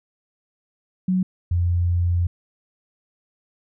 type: tone pair in turn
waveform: sine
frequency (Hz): 185 / 87.31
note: F#3 / F2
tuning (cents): 0 / 0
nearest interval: octave + minor second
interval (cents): 1300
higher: first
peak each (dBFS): -17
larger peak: neither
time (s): 1.08-1.23 / 1.51-2.27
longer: second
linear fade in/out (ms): 5
effects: none